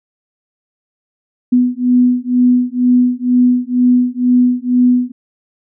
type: beating tone pair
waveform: sine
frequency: 246.9 / 249 Hz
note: B3 / B3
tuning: 0 / +14 cents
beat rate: 2.1 Hz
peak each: -12 dBFS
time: 1.52-5.12 s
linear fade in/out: 10 ms
effects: none